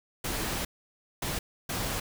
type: noise bursts at uneven times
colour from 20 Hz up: pink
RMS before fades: -32 dBFS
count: 3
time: 0.24-0.65 / 1.22-1.39 / 1.69-2 s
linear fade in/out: 5 ms
effects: none